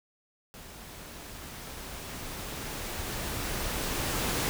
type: noise with level ramp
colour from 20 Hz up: pink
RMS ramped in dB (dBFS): -47 to -29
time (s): 0.54-4.49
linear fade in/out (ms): 0
effects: none